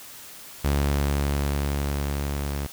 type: tone with level ramp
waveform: sawtooth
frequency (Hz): 71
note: C#2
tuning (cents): +42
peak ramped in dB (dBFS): -16 to -23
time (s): 0.64-2.67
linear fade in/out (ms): 10
effects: white hiss -43 dBFS RMS until 2.72 s